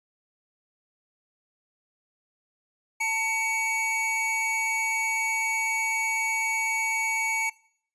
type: tone pair together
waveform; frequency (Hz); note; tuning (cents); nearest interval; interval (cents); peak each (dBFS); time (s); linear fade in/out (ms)
square; 890 / 2246; A5 / C#7; +20 / +22; octave + major third; 1602; -32 / -26; 3-7.5; 10
effects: noise-tail reverb RT60 0.6 s tail -21 dB re dry + resampled to 24000 Hz